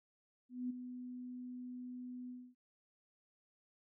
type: tone with ADSR envelope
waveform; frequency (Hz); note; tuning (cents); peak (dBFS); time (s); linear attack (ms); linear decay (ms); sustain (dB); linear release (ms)
sine; 249.2; B3; +16; -35; 0.49-2.55; 210; 12; -9; 260
effects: none